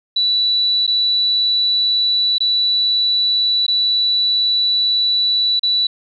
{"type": "tone with dropouts", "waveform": "sine", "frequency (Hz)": 3951, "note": "B7", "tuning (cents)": 0, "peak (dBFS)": -13, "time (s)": [0.16, 5.87], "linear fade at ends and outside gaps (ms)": 5, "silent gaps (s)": [[0.867, 0.876], [2.383, 2.404], [3.666, 3.68], [5.595, 5.631]], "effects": []}